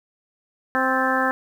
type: harmonic tone with a mistuned harmonic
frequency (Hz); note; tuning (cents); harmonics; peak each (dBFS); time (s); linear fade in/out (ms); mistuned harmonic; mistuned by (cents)
261.6; C4; 0; 1 / 2 / 3 / 4 / 5 / 6 / 7; -26 / -26 / -26 / -26 / -26 / -26 / -26; 0.75-1.31; 0; 7; -70
effects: 8-bit